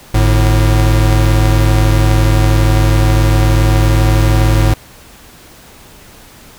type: tone pair together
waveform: square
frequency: 50.15 / 107.9 Hz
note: G1 / A2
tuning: +40 / -33 cents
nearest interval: octave + minor second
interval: 1327 cents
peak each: -11 dBFS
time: 0.14-4.74 s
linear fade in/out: 5 ms
effects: pink hiss -39 dBFS RMS until 6.58 s